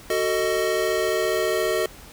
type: chord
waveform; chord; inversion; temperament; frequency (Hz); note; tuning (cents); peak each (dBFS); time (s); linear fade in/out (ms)
square; D# diminished; first; just; 373.4 / 448 / 622.3; F#4 / A4 / D#5; +16 / +31 / 0; -26; 0.1-1.86; 2
effects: added 42 Hz sine -50 dBFS peak until 2.12 s + pink hiss -45 dBFS RMS until 2.12 s